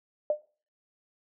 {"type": "tone with exponential decay", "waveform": "sine", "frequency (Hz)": 601, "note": "D5", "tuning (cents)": 40, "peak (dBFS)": -19, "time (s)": [0.3, 0.42], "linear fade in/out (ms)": 2, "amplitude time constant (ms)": 25, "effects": ["noise-tail reverb RT60 0.4 s tail -20 dB re dry"]}